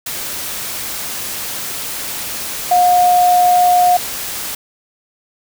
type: tone in noise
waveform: sine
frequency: 717 Hz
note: F5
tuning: 45 cents sharp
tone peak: -8 dBFS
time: 2.71-3.97 s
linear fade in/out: 5 ms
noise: white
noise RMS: -24 dBFS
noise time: 0.06-4.55 s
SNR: +13 dB
effects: none